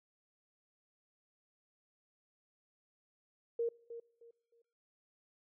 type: tone with echo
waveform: sine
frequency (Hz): 466.2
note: A#4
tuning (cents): 0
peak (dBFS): -31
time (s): 3.59-3.69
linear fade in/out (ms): 5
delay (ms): 310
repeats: 3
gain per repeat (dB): -12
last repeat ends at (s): 4.62
effects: noise-tail reverb RT60 1.0 s tail -25 dB re dry